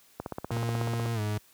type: click train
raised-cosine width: 1 ms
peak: -19 dBFS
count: 15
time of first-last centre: 0.2-1.059 s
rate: 16.3 Hz
type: tone with pitch glide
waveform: 40% pulse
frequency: 116.54 to 105.64 Hz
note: A#2 to G#2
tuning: 0 to +30 cents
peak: -27 dBFS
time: 0.51-1.38 s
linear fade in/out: 5 ms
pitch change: -170 cents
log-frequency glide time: 1.14-1.2 s
effects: white hiss -60 dBFS RMS until 1.53 s + high-pass 60 Hz 12 dB/octave